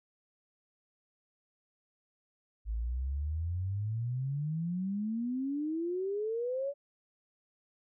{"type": "exponential sweep", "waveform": "sine", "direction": "up", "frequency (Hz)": [52.3, 575], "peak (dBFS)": -31, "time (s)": [2.65, 6.74], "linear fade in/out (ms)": 50, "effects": []}